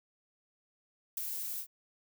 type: noise with ADSR envelope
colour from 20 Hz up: violet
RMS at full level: -32 dBFS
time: 1.17-1.67 s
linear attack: 6 ms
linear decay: 9 ms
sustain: -6 dB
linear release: 81 ms
effects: none